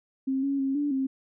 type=tone with pitch steps; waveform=sine; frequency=266.5 / 277.2 / 270.2 / 290.4 / 266.8 Hz; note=C4 / C#4 / C#4 / D4 / C4; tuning=+32 / 0 / -44 / -19 / +34 cents; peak=-24 dBFS; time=0.27-1.07 s; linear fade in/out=10 ms; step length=160 ms; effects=none